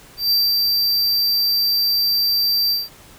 square tone with ADSR envelope, 4688 Hz, D8, 4 cents flat, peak -14 dBFS, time 0.17-2.89 s, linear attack 140 ms, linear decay 210 ms, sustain -2 dB, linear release 180 ms, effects pink hiss -45 dBFS RMS until 3.18 s

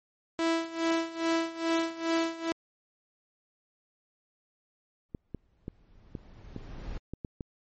sawtooth tone with tremolo, 329.6 Hz, E4, in tune, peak -20 dBFS, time 0.39-2.52 s, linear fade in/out 0 ms, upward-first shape sine, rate 2.4 Hz, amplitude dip 85%
brown noise with exponential growth, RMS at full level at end -36 dBFS, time 5.09-6.98 s, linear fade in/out 5 ms, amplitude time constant 410 ms
clicks, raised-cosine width 3 ms, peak -23 dBFS, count 8, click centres 5.148 / 5.347 / 5.681 / 6.152 / 6.563 / 7.136 / 7.248 / 7.408 s
effects low-pass 6000 Hz 12 dB/octave + MP3 32 kbps

